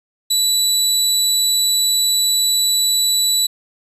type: tone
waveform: 25% pulse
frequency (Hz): 3951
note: B7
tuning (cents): 0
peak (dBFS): -10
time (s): 0.3-3.47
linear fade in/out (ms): 10
effects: resampled to 32000 Hz